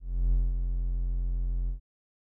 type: tone with ADSR envelope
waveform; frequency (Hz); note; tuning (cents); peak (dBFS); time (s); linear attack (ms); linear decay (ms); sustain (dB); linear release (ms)
triangle; 43.65; F1; 0; -18; 0-1.8; 320; 210; -6; 110
effects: none